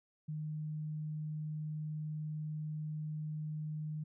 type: tone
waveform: sine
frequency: 153.4 Hz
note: D#3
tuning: 24 cents flat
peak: -37 dBFS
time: 0.28-4.04 s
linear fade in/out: 10 ms
effects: none

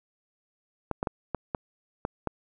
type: clicks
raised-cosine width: 1 ms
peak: -14 dBFS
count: 7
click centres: 0.913 / 1.029 / 1.072 / 1.347 / 1.548 / 2.051 / 2.273 s
effects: none

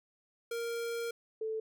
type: tone pair in turn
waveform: square / sine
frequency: 466.2 / 440 Hz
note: A#4 / A4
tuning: 0 / 0 cents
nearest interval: minor second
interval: 100 cents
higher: first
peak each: -35 / -33 dBFS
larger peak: second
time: 0.51-1.11 / 1.41-1.6 s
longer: first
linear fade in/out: 5 ms
effects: none

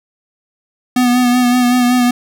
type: tone with vibrato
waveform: square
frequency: 246.9 Hz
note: B3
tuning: in tune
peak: -10 dBFS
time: 0.96-2.11 s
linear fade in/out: 5 ms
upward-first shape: sine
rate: 5.3 Hz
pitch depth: 29 cents each way
effects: none

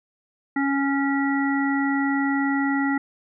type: harmonic tone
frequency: 277.2 Hz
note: C#4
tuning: in tune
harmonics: 1 / 3 / 5 / 7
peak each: -21 / -29 / -31 / -28 dBFS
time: 0.56-2.98 s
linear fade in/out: 5 ms
effects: none

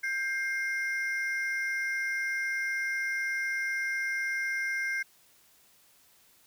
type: ring-modulated tone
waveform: triangle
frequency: 1851 Hz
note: A#6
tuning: 13 cents flat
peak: -24 dBFS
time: 0.03-5.03 s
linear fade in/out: 10 ms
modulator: 268 Hz
effects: white hiss -62 dBFS RMS until 6.46 s

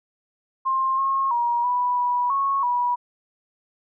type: tone with pitch steps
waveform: sine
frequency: 1059 / 1081 / 951 / 984 / 978 / 1100 / 974 Hz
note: C6 / C#6 / A#5 / B5 / B5 / C#6 / B5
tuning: +21 / -44 / +34 / -7 / -17 / -14 / -24 cents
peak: -19 dBFS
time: 0.65-2.96 s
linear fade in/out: 20 ms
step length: 330 ms
effects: none

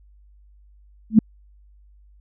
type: tone with exponential growth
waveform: sine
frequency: 219.2 Hz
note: A3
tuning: 6 cents flat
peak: -4 dBFS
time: 1.1-1.19 s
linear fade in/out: 5 ms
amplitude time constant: 19 ms
effects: added 50 Hz sine -49 dBFS peak until 2.2 s

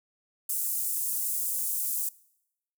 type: high-pass noise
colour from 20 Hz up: pink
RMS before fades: -30 dBFS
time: 0.49-2.09 s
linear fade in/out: 5 ms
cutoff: 8700 Hz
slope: 24 dB/octave
effects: noise-tail reverb RT60 0.8 s tail -22 dB re dry

